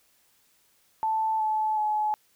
sine tone with pitch steps, 880 / 865.4 / 851 Hz, A5 / A5 / G#5, 0 / -29 / +42 cents, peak -23 dBFS, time 1.03-2.14 s, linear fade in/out 0 ms, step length 370 ms, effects white hiss -65 dBFS RMS until 2.35 s

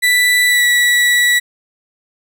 35% pulse tone with pitch glide, 1975.5 to 1947.2 Hz, B6 to B6, 0 to -25 cents, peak -8 dBFS, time 0.02-1.4 s, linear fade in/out 20 ms, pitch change -25 cents, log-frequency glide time 0.46-0.65 s, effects none

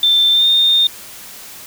sine tone with pitch glide, 3558 to 3643 Hz, A7 to A#7, +19 to -41 cents, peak -9 dBFS, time 0.03-0.87 s, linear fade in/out 2 ms, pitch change +40 cents, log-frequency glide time 0.32-0.46 s, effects white hiss -35 dBFS RMS until 1.66 s

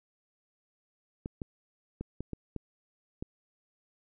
clicks, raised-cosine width 3 ms, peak -23 dBFS, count 7, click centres 1.259 / 1.418 / 2.01 / 2.206 / 2.333 / 2.563 / 3.225 s, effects none

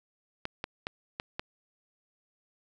clicks, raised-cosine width 0.3 ms, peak -17 dBFS, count 5, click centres 0.454 / 0.641 / 0.869 / 1.199 / 1.395 s, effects none

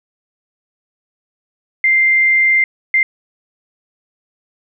sine tone bursts at uneven times, 2093 Hz, C7, in tune, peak -9 dBFS, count 2, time 1.84-2.64 / 2.94-3.03 s, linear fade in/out 2 ms, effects none

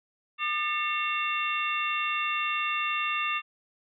sine tone cluster, 1207 / 1776 / 2178 / 2730 / 3568 Hz, D6 / A6 / C#7 / F7 / A7, +47 / +16 / -31 / -40 / +23 cents, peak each -30 / -38 / -35 / -30 / -37 dBFS, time 0.38-3.42 s, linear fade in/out 50 ms, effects none

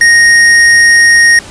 square tone, 1864.7 Hz, A#6, in tune, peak -3 dBFS, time 0.01-1.39 s, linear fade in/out 2 ms, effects pink hiss -30 dBFS RMS until 1.5 s + resampled to 22050 Hz

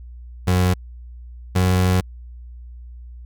30% pulse tone pair in turn, 91 / 91.84 Hz, F#2 / F#2, -28 / -12 cents, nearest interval unison, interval 16 cents, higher second, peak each -12 dBFS, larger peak neither, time 0.47-0.74 / 1.55-2.01 s, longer second, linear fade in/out 10 ms, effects added 60 Hz sine -35 dBFS peak until 3.25 s

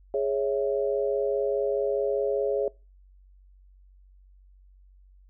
sine chord, C# minor, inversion second, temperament equal, 415.3 / 554.4 / 659.3 Hz, G#4 / C#5 / E5, 0 / 0 / 0 cents, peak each -26 / -27 / -32 dBFS, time 0.14-2.68 s, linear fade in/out 2 ms, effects noise-tail reverb RT60 0.3 s tail -24 dB re dry + added 47 Hz sine -52 dBFS peak until 5.29 s

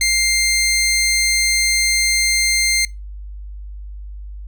15% pulse tone, 2100 Hz, C7, 6 cents sharp, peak -8 dBFS, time 0.01-2.85 s, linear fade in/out 2 ms, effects noise-tail reverb RT60 0.2 s tail -21 dB re dry + added 50 Hz sine -29 dBFS peak until 4.47 s

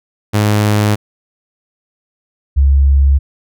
sawtooth / sine tone pair in turn, 104.9 / 69.03 Hz, G#2 / C#2, +18 / -7 cents, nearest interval perfect fifth, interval 725 cents, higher first, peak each -6 dBFS, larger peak neither, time 0.33-0.96 / 2.56-3.19 s, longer neither, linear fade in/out 20 ms, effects none

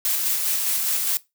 blue noise with tremolo, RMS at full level -22 dBFS, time 0.05-1.17 s, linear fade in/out 0 ms, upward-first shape square, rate 4.9 Hz, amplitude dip 25%, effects noise-tail reverb RT60 0.2 s tail -19 dB re dry

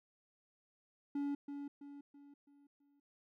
triangle tone with echo, 284.3 Hz, C#4, 44 cents sharp, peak -33 dBFS, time 1.15-1.35 s, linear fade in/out 5 ms, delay 330 ms, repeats 5, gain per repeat -7 dB, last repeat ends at 3 s, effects none

